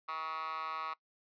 10% pulse tone with high-pass filter, 159.3 Hz, D#3, 41 cents sharp, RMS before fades -39 dBFS, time 0.08-0.94 s, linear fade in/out 10 ms, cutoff 1200 Hz, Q 8.9, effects noise-tail reverb RT60 0.1 s tail -21 dB re dry + resampled to 11025 Hz

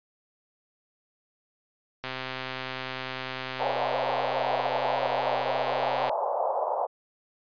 click train, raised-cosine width 0.3 ms, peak -17 dBFS, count 528, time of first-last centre 2.04-6.094 s, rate 130 Hz
pink band-pass noise, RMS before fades -28 dBFS, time 3.59-6.87 s, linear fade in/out 20 ms, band 520 to 960 Hz, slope 48 dB/octave
effects resampled to 11025 Hz

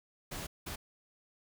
pink noise bursts at uneven times, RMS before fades -41 dBFS, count 2, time 0.31-0.47 / 0.66-0.76 s, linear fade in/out 10 ms, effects none

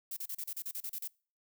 violet noise bursts, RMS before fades -39 dBFS, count 11, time 0.11-1.077 s, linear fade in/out 5 ms, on 57 ms, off 34 ms, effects noise-tail reverb RT60 0.4 s tail -25 dB re dry

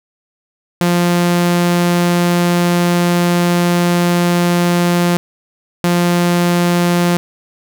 sawtooth tone pair in turn, 174.61 / 174.61 Hz, F3 / F3, 0 / 0 cents, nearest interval unison, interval 0 cents, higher neither, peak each -7 dBFS, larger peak neither, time 0.81-5.17 / 5.84-7.17 s, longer first, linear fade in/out 0 ms, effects none

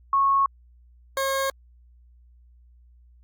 sine / 20% pulse tone pair in turn, 1099 / 540.7 Hz, C#6 / C#5, -15 / -43 cents, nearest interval octave, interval 1228 cents, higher first, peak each -17 / -18 dBFS, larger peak first, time 0.13-0.46 / 1.17-1.5 s, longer neither, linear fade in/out 2 ms, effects added 60 Hz sine -51 dBFS peak until 3.23 s + Opus 48 kbps

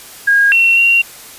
sine tone with pitch steps, 1631 / 2722 / 2754 Hz, G#6 / F7 / F7, -32 / -45 / -25 cents, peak -7 dBFS, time 0.27-1.02 s, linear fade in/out 10 ms, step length 250 ms, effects white hiss -35 dBFS RMS until 1.38 s + resampled to 32000 Hz

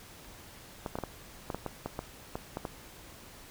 clicks, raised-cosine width 1 ms, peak -20 dBFS, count 12, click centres 0.862 / 0.955 / 0.987 / 1.037 / 1.502 / 1.546 / 1.663 / 1.86 / 1.991 / 2.355 / 2.571 / 2.652 s, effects pink hiss -51 dBFS RMS until 3.5 s

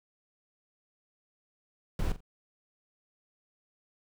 brown noise with echo, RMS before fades -29 dBFS, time 1.99-2.12 s, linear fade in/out 2 ms, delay 43 ms, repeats 2, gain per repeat -13 dB, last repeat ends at 2.206 s, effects none

